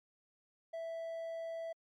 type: tone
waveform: triangle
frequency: 659.3 Hz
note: E5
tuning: in tune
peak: -37 dBFS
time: 0.73-1.73 s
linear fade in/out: 10 ms
effects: MP3 64 kbps